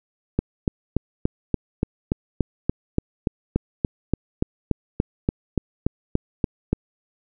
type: click train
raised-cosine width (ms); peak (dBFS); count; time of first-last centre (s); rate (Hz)
3; -6; 23; 0.39-6.73; 3.47
effects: none